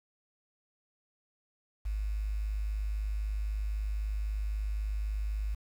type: tone with quantisation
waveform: sine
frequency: 51.91 Hz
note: G#1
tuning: in tune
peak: -30 dBFS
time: 1.85-5.55 s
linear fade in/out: 10 ms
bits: 9
effects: none